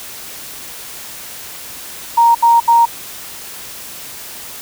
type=tone bursts; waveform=sine; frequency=932.3 Hz; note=A#5; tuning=in tune; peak=-6 dBFS; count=3; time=2.17-2.856 s; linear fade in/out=10 ms; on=180 ms; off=73 ms; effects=white hiss -31 dBFS RMS until 4.61 s